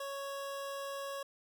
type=tone; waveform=25% pulse; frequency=554.4 Hz; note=C#5; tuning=in tune; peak=-35 dBFS; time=0-1.23 s; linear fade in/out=5 ms; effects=none